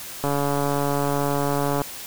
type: click train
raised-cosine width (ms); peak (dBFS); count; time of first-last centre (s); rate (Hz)
1; -10; 225; 0.24-1.817; 142
effects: white hiss -36 dBFS RMS until 2.06 s